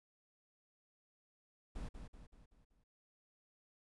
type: noise with echo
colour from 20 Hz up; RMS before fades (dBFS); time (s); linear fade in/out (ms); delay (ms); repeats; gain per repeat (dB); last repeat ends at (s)
brown; -44; 1.75-1.89; 10; 190; 5; -6; 2.84
effects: resampled to 24000 Hz